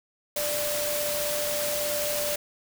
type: tone in noise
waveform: sine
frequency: 590 Hz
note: D5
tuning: 8 cents sharp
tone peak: -29 dBFS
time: 0.36-2.36 s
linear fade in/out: 5 ms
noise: white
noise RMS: -30 dBFS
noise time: 0.36-2.36 s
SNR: -2 dB
effects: none